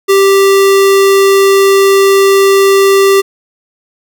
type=tone; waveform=square; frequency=392 Hz; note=G4; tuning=in tune; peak=-5 dBFS; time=0.08-3.22 s; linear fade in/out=20 ms; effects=none